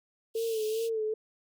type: high-pass noise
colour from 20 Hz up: pink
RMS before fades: -44 dBFS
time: 0.34-0.9 s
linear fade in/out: 50 ms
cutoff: 2600 Hz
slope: 96 dB/octave
type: tone with vibrato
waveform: sine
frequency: 444.1 Hz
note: A4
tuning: 16 cents sharp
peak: -28 dBFS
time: 0.35-1.14 s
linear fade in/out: 5 ms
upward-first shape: sine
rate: 2.5 Hz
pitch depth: 55 cents each way
effects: none